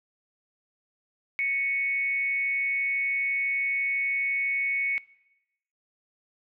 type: tone with frequency modulation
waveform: sine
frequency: 2217 Hz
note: C#7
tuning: in tune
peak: -24 dBFS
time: 1.39-4.98 s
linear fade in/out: 0 ms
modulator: 278 Hz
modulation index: 0.29
effects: noise-tail reverb RT60 0.9 s tail -21 dB re dry